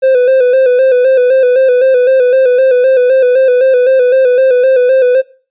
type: tone with vibrato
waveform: triangle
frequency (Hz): 511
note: C5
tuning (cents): -41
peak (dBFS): -3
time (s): 0.02-5.22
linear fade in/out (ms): 20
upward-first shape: square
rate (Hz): 3.9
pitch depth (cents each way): 52
effects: noise-tail reverb RT60 0.4 s tail -22 dB re dry + resampled to 8000 Hz

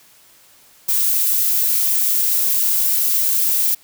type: noise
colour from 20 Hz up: violet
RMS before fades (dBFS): -17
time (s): 0.88-3.75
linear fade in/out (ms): 10
effects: white hiss -50 dBFS RMS until 3.83 s

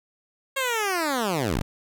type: linear sweep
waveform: 10% pulse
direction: down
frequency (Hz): 549 to 32.7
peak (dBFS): -15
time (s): 0.56-1.62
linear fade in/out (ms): 10
effects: none

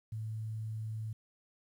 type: tone with quantisation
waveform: sine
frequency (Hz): 109.8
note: A2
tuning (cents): -3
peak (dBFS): -36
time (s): 0.12-1.13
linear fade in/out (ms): 5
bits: 11
effects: none

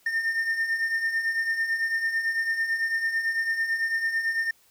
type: beating tone pair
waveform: triangle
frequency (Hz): 1807 / 1816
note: A6 / A#6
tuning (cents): +46 / -46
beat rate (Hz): 9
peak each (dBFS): -30 / -23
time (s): 0.06-4.51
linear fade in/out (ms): 5
effects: white hiss -61 dBFS RMS until 4.7 s

